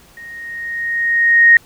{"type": "tone with level ramp", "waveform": "sine", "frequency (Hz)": 1864.7, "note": "A#6", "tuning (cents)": 0, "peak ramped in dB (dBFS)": [-32, -3], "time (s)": [0.17, 1.57], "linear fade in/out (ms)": 2, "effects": ["pink hiss -47 dBFS RMS until 1.65 s"]}